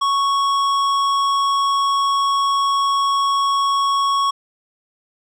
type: tone with hard clipping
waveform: triangle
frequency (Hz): 1108.7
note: C#6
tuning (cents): 0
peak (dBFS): -17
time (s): 0.01-4.31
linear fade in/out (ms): 10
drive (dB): 15
effects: none